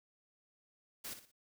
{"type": "noise with echo", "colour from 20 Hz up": "white", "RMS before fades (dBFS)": -44, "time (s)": [1.04, 1.14], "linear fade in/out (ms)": 10, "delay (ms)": 59, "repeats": 3, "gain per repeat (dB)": -9, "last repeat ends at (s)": 1.317, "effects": []}